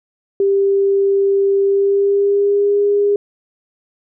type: tone with pitch glide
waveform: sine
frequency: 394.9 to 407.2 Hz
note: G4 to G#4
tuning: +13 to -34 cents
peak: -11 dBFS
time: 0.4-3.16 s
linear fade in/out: 2 ms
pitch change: +53 cents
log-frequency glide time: 1.63-2.81 s
effects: none